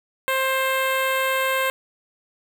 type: tone with notch filter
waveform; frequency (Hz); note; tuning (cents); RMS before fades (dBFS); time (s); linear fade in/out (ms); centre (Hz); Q
10% pulse; 528; C5; +16; -22; 0.28-1.7; 0; 5700; 0.75
effects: 7-bit